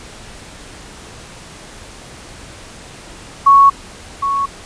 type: tone with echo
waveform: sine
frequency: 1108.7 Hz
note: C#6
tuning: in tune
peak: -4 dBFS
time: 3.46-3.7 s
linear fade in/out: 10 ms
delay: 760 ms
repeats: 1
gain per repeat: -10 dB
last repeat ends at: 4.46 s
effects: pink hiss -36 dBFS RMS until 4.65 s + resampled to 22050 Hz